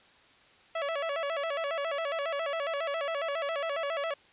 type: tone with vibrato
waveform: sawtooth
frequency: 610 Hz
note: D#5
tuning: 34 cents flat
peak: -26 dBFS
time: 0.75-4.14 s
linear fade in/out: 5 ms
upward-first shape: square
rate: 7.3 Hz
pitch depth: 130 cents each way
effects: white hiss -59 dBFS RMS until 4.32 s + resampled to 8000 Hz